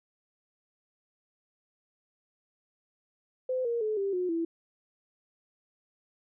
sine tone with pitch steps, 512 / 469.5 / 430.5 / 394.8 / 362 / 332 Hz, C5 / A#4 / A4 / G4 / F#4 / E4, -38 / +12 / -38 / +12 / -38 / +12 cents, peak -27 dBFS, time 3.49-4.45 s, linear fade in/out 5 ms, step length 160 ms, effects none

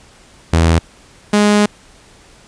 sawtooth tone pair in turn, 82.41 / 207.7 Hz, E2 / G#3, 0 / 0 cents, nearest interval octave + major third, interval 1600 cents, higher second, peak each -5 dBFS, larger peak neither, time 0.53-0.79 / 1.33-1.66 s, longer second, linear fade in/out 5 ms, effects pink hiss -45 dBFS RMS until 2.47 s + resampled to 22050 Hz

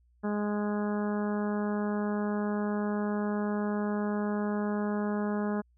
harmonic tone, 207.7 Hz, G#3, in tune, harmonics 1 / 2 / 3 / 4 / 5 / 6 / 7 / 8, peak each -29 / -35 / -39 / -41 / -43 / -45 / -46 / -47 dBFS, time 0.23-5.62 s, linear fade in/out 20 ms, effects added 60 Hz sine -62 dBFS peak until 5.77 s

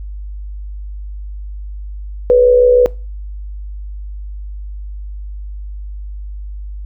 sine tone with amplitude modulation, 493.9 Hz, B4, in tune, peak -3 dBFS, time 2.3-2.86 s, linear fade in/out 0 ms, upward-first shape sine, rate 66.4 Hz, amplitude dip 50%, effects noise-tail reverb RT60 0.3 s tail -21 dB re dry + added 50 Hz sine -24 dBFS peak until 6.85 s

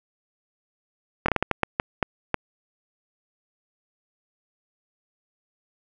slowing click train, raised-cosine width 0.5 ms, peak -5 dBFS, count 10, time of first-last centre 1.26-2.343 s, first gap 24 ms, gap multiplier 1.38, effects none

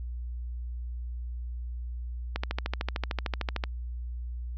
click train, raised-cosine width 0.3 ms, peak -14 dBFS, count 18, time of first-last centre 2.36-3.638 s, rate 13.3 Hz, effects added 60 Hz sine -33 dBFS peak until 4.57 s + resampled to 16000 Hz

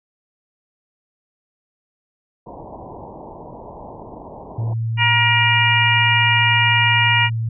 white low-pass noise, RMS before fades -36 dBFS, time 2.46-4.74 s, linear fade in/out 10 ms, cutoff 990 Hz, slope 96 dB/octave
sine tone, 113.4 Hz, A#2, 47 cents flat, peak -19 dBFS, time 4.58-7.49 s, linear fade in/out 5 ms
harmonic tone, 474.5 Hz, A#4, 31 cents sharp, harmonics 2 / 3 / 4 / 5 / 6, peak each -20 / -26 / -19 / -18 / -19 dBFS, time 4.97-7.3 s, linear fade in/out 50 ms
effects none

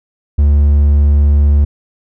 triangle tone, 72.4 Hz, D2, 24 cents flat, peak -4 dBFS, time 0.38-1.65 s, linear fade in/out 10 ms, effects none

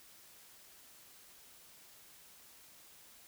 silence, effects white hiss -59 dBFS RMS until 3.27 s

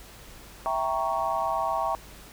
sine chord, E diminished seventh, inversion none, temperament equal, 659.3 / 784 / 932.3 / 1108.7 Hz, E5 / G5 / Bb5 / Db6, 0 / 0 / 0 / 0 cents, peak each -30 dBFS, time 0.66-1.95 s, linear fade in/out 0 ms, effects added 50 Hz sine -51 dBFS peak until 2.32 s + pink hiss -48 dBFS RMS until 2.32 s

